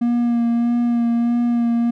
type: tone with vibrato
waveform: triangle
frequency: 236.6 Hz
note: A#3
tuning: 26 cents sharp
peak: -13 dBFS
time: 0.01-1.91 s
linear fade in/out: 10 ms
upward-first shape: sine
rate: 1.6 Hz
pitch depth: 19 cents each way
effects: none